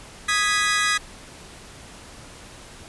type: chord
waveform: sawtooth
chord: G# minor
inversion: second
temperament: equal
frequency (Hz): 1244.5 / 1661.2 / 1975.5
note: D#6 / G#6 / B6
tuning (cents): 0 / 0 / 0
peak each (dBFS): -20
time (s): 0.28-0.98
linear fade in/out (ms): 10
effects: pink hiss -43 dBFS RMS until 2.88 s + resampled to 24000 Hz